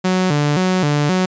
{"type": "tone with vibrato", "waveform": "sawtooth", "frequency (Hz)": 164.81, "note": "E3", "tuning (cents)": 0, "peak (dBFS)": -10, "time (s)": [0.04, 1.26], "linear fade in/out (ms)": 10, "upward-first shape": "square", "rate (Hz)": 1.9, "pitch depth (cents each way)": 200, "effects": ["resampled to 16000 Hz"]}